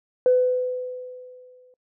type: tone with exponential decay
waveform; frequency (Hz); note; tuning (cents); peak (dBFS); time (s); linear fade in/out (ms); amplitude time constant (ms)
sine; 503; B4; +32; -12; 0.26-1.74; 1; 320
effects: noise-tail reverb RT60 0.1 s tail -25 dB re dry + tanh soft clip ceiling -8 dBFS